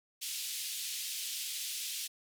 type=band-pass noise; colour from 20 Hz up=pink; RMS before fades=-39 dBFS; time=0.21-2.08 s; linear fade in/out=20 ms; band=2900 to 15000 Hz; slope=24 dB/octave; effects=none